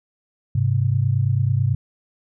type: tone pair together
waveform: sine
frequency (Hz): 102.4 / 131.54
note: G#2 / C3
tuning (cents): -24 / +10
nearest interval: major third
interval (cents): 434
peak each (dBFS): -19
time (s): 0.55-1.75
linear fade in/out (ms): 5
effects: none